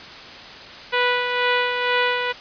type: tone with tremolo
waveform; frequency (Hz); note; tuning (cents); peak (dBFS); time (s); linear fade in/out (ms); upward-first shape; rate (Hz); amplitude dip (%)
10% pulse; 492.1; B4; -6; -8; 0.92-2.33; 20; sine; 2.1; 45
effects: white hiss -38 dBFS RMS until 2.4 s + resampled to 11025 Hz